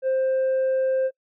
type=tone with tanh clipping; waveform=sine; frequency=525 Hz; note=C5; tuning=6 cents sharp; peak=-20 dBFS; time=0.02-1.11 s; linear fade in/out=50 ms; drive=2 dB; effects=noise-tail reverb RT60 0.1 s tail -25 dB re dry